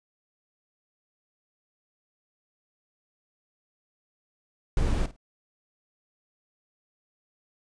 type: noise with echo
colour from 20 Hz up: brown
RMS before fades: -24 dBFS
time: 4.77-5.06 s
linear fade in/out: 2 ms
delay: 52 ms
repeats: 2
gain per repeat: -15 dB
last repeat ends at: 5.164 s
effects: resampled to 22050 Hz